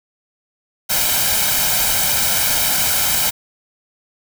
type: noise with comb filter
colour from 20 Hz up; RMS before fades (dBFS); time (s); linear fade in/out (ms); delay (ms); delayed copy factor
white; -17; 0.89-3.31; 20; 1.3; +0.65
effects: none